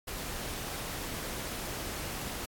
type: noise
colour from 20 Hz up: pink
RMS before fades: -38 dBFS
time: 0.07-2.46 s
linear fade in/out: 10 ms
effects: AAC 64 kbps